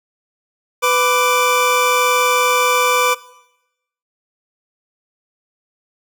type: tone pair together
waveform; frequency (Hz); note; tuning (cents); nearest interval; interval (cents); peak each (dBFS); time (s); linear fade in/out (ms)
25% pulse; 497.6 / 1174.7; B4 / D6; +13 / 0; octave + minor third; 1487; -12; 0.82-3.15; 20
effects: noise-tail reverb RT60 0.9 s tail -19 dB re dry